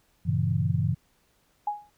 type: chord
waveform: sine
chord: G diminished seventh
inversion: none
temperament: equal with one note detuned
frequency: 96.65 / 116.54 / 138.59 / 164.81 Hz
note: G2 / Bb2 / Db3 / Fb3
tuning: -24 / 0 / 0 / 0 cents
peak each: -28 dBFS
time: 0.25-0.95 s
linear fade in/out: 20 ms
type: tone with exponential decay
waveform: sine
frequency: 830.6 Hz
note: G#5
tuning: in tune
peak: -22 dBFS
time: 1.67-1.9 s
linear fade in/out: 5 ms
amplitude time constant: 49 ms
effects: pink hiss -67 dBFS RMS until 1.97 s